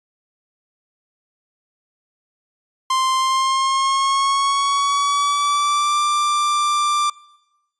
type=tone with pitch glide; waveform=45% pulse; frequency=1046.5 to 1181.5 Hz; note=C6 to D6; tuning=0 to +10 cents; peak=-16 dBFS; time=2.9-7.1 s; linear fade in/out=5 ms; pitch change=+210 cents; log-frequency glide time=3.16-6 s; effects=noise-tail reverb RT60 1.0 s tail -23 dB re dry + resampled to 22050 Hz